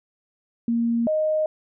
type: tone pair in turn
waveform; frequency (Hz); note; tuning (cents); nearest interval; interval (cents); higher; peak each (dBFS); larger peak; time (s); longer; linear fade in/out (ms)
sine; 233.1 / 620.5; A#3 / D#5; 0 / -5; octave + perfect fourth; 1695; second; -19; neither; 0.68-1.07 / 1.07-1.46; neither; 2
effects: none